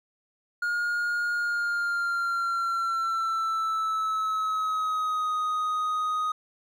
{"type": "tone with pitch glide", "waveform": "triangle", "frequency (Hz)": [1426, 1248.6], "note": ["F6", "D#6"], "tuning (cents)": [36, 6], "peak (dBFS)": -23, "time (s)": [0.62, 6.32], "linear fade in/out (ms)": 5, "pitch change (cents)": -230, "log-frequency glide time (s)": [1.35, 5.32], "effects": []}